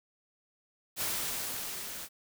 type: noise with level ramp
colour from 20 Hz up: white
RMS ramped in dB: -32 to -42 dBFS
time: 0.96-2.09 s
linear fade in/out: 50 ms
effects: none